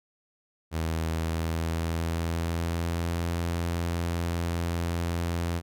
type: tone with pitch glide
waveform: sawtooth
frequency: 81.1 to 85.18 Hz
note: E2 to F2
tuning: -28 to -43 cents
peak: -23 dBFS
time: 0.71-5.62 s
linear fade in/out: 50 ms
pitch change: +85 cents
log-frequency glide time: 1.09-3.26 s
effects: none